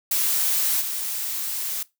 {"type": "noise with level steps", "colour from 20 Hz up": "blue", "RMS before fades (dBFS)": [-22, -28], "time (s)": [0.11, 1.83], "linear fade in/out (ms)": 5, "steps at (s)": 0.8, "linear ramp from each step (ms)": 20, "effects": ["noise-tail reverb RT60 0.2 s tail -20 dB re dry"]}